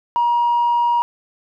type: tone with tanh clipping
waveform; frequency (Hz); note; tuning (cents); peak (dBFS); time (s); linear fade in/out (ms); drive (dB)
triangle; 952; A#5; +36; -14; 0.16-1.02; 0; 5
effects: none